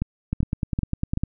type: two click trains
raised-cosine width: 5 ms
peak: -11 / -11 dBFS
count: 4 / 10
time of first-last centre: 0.02-1.174 / 0.33-1.235 s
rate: 2.6 / 9.94 Hz
effects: none